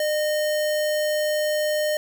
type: tone with sample-and-hold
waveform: sine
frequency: 606 Hz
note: D#5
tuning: 46 cents flat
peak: -20 dBFS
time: 0-1.97 s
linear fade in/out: 2 ms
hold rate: 2450 Hz
effects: none